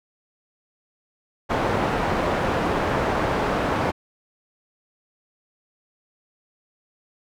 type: low-pass noise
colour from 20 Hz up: white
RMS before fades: -23 dBFS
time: 1.49-3.92 s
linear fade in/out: 20 ms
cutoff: 970 Hz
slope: 12 dB/octave
effects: none